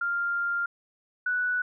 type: tone pair in turn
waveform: sine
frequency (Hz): 1396.9 / 1480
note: F6 / F#6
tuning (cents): 0 / 0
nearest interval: minor second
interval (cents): 100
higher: second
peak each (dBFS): -25 / -24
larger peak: second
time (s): 0.01-0.66 / 1.26-1.62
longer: first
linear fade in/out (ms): 5
effects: none